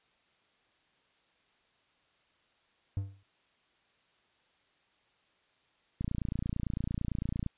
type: tone with exponential decay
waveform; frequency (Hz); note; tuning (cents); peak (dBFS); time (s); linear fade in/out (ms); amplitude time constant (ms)
triangle; 98; G2; 0; -25; 2.97-3.23; 0; 56
type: click train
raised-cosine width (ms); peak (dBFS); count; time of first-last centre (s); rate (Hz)
5; -21; 43; 6.01-7.463; 28.9
effects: white hiss -70 dBFS RMS until 7.57 s + resampled to 8000 Hz